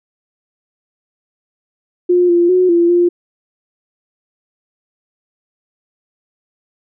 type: tone with pitch steps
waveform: sine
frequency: 356 / 345.8 / 365.9 / 342.4 / 349.7 Hz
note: F4 / F4 / F#4 / F4 / F4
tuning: +33 / -17 / -19 / -34 / +2 cents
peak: -8 dBFS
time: 2.09-3.09 s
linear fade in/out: 10 ms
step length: 200 ms
effects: none